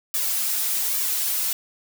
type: noise with flanger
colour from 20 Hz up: blue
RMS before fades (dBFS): -24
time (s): 0.14-1.53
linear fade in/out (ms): 2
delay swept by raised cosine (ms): 1.7 to 4.8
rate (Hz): 1.2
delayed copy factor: +1
effects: none